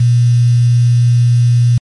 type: tone with quantisation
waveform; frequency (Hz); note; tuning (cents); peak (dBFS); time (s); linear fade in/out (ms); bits
sine; 120.1; B2; -48; -6; 0-1.78; 5; 5
effects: MP3 48 kbps